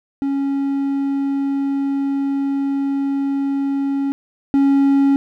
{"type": "tone pair in turn", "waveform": "triangle", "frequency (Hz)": [276.6, 276.6], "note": ["C#4", "C#4"], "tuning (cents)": [-4, -4], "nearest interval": "unison", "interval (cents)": 0, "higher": "neither", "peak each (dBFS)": [-15, -9], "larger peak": "second", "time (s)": [[0.22, 4.12], [4.54, 5.16]], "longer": "first", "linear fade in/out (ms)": 0, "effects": []}